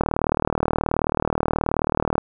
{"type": "click train", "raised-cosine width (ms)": 1, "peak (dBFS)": -5, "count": 85, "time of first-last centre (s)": [0.01, 2.181], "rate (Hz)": 38.7, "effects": []}